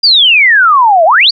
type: exponential two-way sweep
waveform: sine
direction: down then up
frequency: 4884 to 622.3 to 4884 Hz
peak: -3 dBFS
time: 0.03-1.31 s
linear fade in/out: 10 ms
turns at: 1.05 s
effects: none